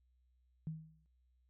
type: tone with exponential decay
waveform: sine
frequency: 158.5 Hz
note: D#3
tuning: 32 cents sharp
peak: -36 dBFS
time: 0.67-1.06 s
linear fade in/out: 0 ms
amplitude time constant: 84 ms
effects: added 62 Hz sine -70 dBFS peak until 1.49 s